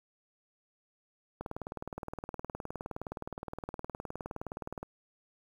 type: click train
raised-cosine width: 1 ms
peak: -24 dBFS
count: 67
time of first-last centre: 1.41-4.83 s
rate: 19.3 Hz
effects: 9-bit